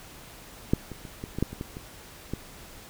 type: clicks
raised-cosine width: 3 ms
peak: -7 / -24 / -27 / -21 / -18 / -10 / -24 / -20 / -25 / -17 dBFS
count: 10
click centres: 0.735 / 0.917 / 1.052 / 1.239 / 1.386 / 1.426 / 1.53 / 1.611 / 1.769 / 2.336 s
effects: pink hiss -47 dBFS RMS until 2.89 s